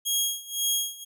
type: tone with tremolo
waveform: 15% pulse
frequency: 3279 Hz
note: G#7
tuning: 23 cents flat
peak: -15 dBFS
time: 0.05-1.05 s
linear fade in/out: 20 ms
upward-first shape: sine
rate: 1.9 Hz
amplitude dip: 90%
effects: none